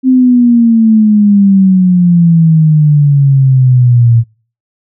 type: exponential sweep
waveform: sine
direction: down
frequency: 261.9 to 114.4 Hz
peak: -3 dBFS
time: 0.03-4.24 s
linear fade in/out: 50 ms
effects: noise-tail reverb RT60 0.4 s tail -25 dB re dry